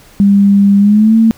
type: tone with pitch glide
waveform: sine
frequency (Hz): 200 to 224.5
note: G3 to A3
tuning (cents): +35 to +35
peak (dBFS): -4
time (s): 0.2-1.31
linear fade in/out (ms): 0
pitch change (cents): +200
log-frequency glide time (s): 0.79-1.16
effects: pink hiss -42 dBFS RMS until 1.37 s